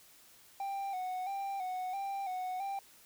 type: tone with vibrato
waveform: triangle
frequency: 763 Hz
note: G5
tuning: 47 cents flat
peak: -33 dBFS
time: 0.6-2.79 s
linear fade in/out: 2 ms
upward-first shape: square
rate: 1.5 Hz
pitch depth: 58 cents each way
effects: white hiss -60 dBFS RMS until 3.05 s